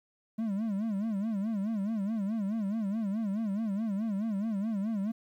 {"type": "tone with vibrato", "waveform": "triangle", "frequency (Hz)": 210, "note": "G#3", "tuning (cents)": 19, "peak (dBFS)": -27, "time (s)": [0.38, 5.12], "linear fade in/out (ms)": 10, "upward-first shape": "sine", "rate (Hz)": 4.7, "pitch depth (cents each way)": 150, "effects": ["11-bit"]}